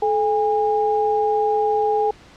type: tone pair together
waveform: sine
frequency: 431.6 / 814.8 Hz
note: A4 / G#5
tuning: -33 / -33 cents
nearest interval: major seventh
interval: 1100 cents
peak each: -19 dBFS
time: 0.02-2.11 s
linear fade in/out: 5 ms
effects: pink hiss -47 dBFS RMS until 2.36 s + low-pass 5000 Hz 12 dB/octave